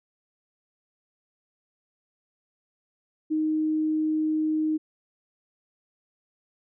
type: tone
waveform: sine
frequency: 311.1 Hz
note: D#4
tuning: in tune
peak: -22 dBFS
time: 3.3-4.78 s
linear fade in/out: 20 ms
effects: none